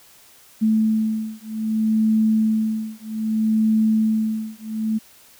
sine beating tone pair, 218.6 / 219.23 Hz, A3 / A3, -11 / -6 cents, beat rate 0.63 Hz, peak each -20 dBFS, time 0.61-4.99 s, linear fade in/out 20 ms, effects white hiss -50 dBFS RMS until 5.39 s

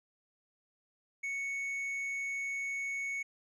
sine tone with tanh clipping, 2217 Hz, C#7, in tune, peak -35 dBFS, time 1.23-3.23 s, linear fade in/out 10 ms, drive 5 dB, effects none

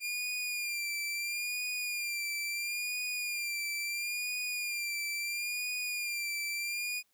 sawtooth tone with vibrato, 2400 Hz, D7, 37 cents sharp, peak -30 dBFS, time 0-7.03 s, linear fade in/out 50 ms, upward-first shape sine, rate 0.74 Hz, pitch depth 49 cents each way, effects white hiss -74 dBFS RMS until 7.13 s

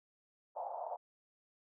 pink band-pass noise, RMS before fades -42 dBFS, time 0.55-0.97 s, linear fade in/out 20 ms, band 620 to 860 Hz, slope 48 dB/octave, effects none

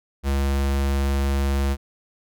square tone, 69 Hz, C#2, 7 cents flat, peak -20 dBFS, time 0.23-1.77 s, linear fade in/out 50 ms, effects none

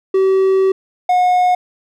triangle tone pair in turn, 382.6 / 724.6 Hz, G4 / F#5, -42 / -36 cents, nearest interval major seventh, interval 1106 cents, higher second, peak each -8 dBFS, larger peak neither, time 0.14-0.72 / 1.09-1.55 s, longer first, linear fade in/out 5 ms, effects none

